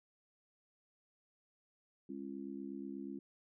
harmonic tone, 68.3 Hz, C#2, 25 cents flat, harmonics 3 / 4 / 5, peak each -47 / -45 / -48 dBFS, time 2.09-3.19 s, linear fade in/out 5 ms, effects none

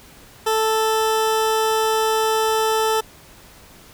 20% pulse tone, 440 Hz, A4, in tune, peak -12 dBFS, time 0.46-3.01 s, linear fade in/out 10 ms, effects pink hiss -46 dBFS RMS until 3.93 s

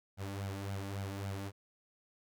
sawtooth tone with flanger, 98.5 Hz, G2, 9 cents sharp, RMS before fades -40 dBFS, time 0.17-1.52 s, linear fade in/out 50 ms, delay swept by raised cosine 1.3 to 3.6 ms, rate 3.6 Hz, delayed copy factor +0.7, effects none

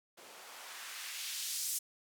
blue noise with band-pass filter sweep, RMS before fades -42 dBFS, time 0.17-1.79 s, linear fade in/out 10 ms, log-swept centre 390 to 7900 Hz, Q 0.92, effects none

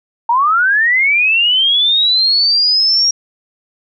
sine linear sweep, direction up, 905 to 5650 Hz, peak -9 dBFS, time 0.29-3.11 s, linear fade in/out 5 ms, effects none

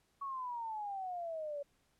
sine exponential sweep, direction down, 1126 to 563 Hz, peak -38 dBFS, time 0.21-1.63 s, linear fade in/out 10 ms, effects pink hiss -75 dBFS RMS until 1.99 s + low-pass 12000 Hz 12 dB/octave

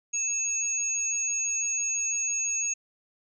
sine tone pair together, 2620 / 6602 Hz, E7 / G#8, -11 / -11 cents, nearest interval octave + major third, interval 1600 cents, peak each -35 / -26 dBFS, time 0.13-2.74 s, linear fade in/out 10 ms, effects none

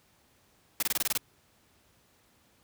white noise bursts, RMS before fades -28 dBFS, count 8, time 0.8-1.176 s, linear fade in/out 2 ms, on 26 ms, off 24 ms, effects pink hiss -65 dBFS RMS until 2.63 s + high-pass 60 Hz 12 dB/octave

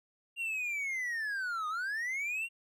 triangle linear two-way sweep, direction down then up, 2794 to 1215 to 2794 Hz, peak -31 dBFS, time 0.36-2.49 s, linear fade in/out 50 ms, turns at 1.68 s, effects none

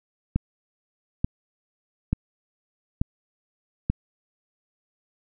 click train, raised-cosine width 5 ms, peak -9 dBFS, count 5, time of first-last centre 0.36-3.9 s, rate 1.13 Hz, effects none

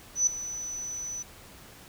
sine tone with ADSR envelope, 5980 Hz, F#8, 17 cents sharp, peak -18 dBFS, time 0.15-1.23 s, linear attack 120 ms, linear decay 3 ms, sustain -15 dB, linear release 12 ms, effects pink hiss -50 dBFS RMS until 1.88 s

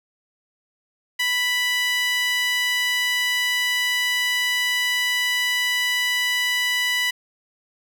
sawtooth tone with high-pass filter, 987.8 Hz, B5, in tune, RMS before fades -22 dBFS, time 1.19-7.11 s, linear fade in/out 10 ms, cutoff 2300 Hz, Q 5.8, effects none

